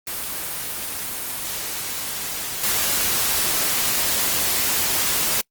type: noise with level steps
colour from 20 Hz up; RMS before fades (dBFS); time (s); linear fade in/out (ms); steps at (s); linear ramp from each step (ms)
white; -28 / -21; 0.07-5.41; 2; 2.63; 5
effects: noise-tail reverb RT60 0.1 s tail -25 dB re dry + Opus 24 kbps